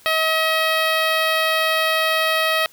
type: tone with notch filter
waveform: 10% pulse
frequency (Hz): 638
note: D#5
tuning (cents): +43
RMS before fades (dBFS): -19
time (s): 0.06-2.66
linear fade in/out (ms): 0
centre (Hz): 8100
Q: 1.2
effects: white hiss -50 dBFS RMS until 2.72 s